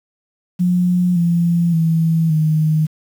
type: tone with pitch steps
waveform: sine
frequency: 178.8 / 170.82 / 163.2 / 155.92 Hz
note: F3 / F3 / E3 / D#3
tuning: +41 / -38 / -17 / +4 cents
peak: -12 dBFS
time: 0.59-2.87 s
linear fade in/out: 20 ms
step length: 570 ms
effects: 7-bit